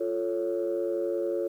sine chord, F augmented, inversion none, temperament equal, 349.2 / 440 / 554.4 Hz, F4 / A4 / C#5, 0 / 0 / 0 cents, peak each -29 / -31 / -30 dBFS, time 0-1.48 s, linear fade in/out 10 ms, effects tanh soft clip ceiling -19 dBFS + 10-bit

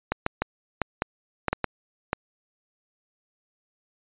clicks, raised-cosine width 0.5 ms, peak -8 dBFS, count 9, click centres 0.12 / 0.264 / 0.42 / 0.817 / 1.021 / 1.483 / 1.53 / 1.643 / 2.131 s, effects resampled to 8000 Hz

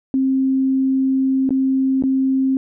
sine tone with dropouts, 265.4 Hz, C4, 25 cents sharp, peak -14 dBFS, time 0.14-2.57 s, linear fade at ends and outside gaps 1 ms, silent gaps 1.492-1.506 / 2.024-2.037 s, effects none

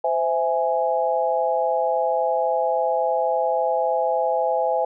sine chord, C augmented, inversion none, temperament equal with one note detuned, 515.7 / 659.3 / 830.6 Hz, C5 / E5 / G#5, -25 / 0 / 0 cents, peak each -23 dBFS, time 0.04-4.85 s, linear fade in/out 5 ms, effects none

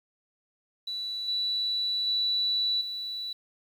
sine tone with level steps, 3951 Hz, B7, in tune, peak -31 / -26 / -24 / -32 dBFS, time 0.87-3.33 s, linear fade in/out 5 ms, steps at 1.28 / 2.07 / 2.81 s, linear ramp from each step 2 ms, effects 9-bit

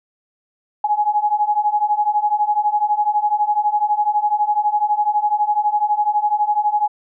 sine beating tone pair, 830.6 / 842.6 Hz, G#5 / G#5, 0 / +25 cents, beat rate 12 Hz, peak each -19 / -17 dBFS, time 0.84-6.88 s, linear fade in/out 5 ms, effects none

